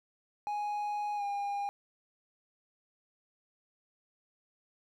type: tone with pitch glide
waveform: triangle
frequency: 830.6 to 807.9 Hz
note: G#5 to G#5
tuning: 0 to -48 cents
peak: -30 dBFS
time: 0.47-1.69 s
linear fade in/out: 0 ms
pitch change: -48 cents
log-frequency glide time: 1.16-1.23 s
effects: none